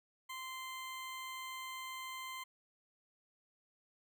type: tone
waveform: 20% pulse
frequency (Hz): 1041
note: C6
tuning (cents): -9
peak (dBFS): -38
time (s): 0.29-2.44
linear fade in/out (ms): 10
effects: none